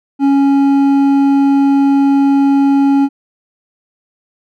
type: tone with hard clipping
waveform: triangle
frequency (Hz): 277.2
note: C#4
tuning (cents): 0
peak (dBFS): -9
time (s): 0.19-3.09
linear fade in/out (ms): 50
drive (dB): 10
effects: none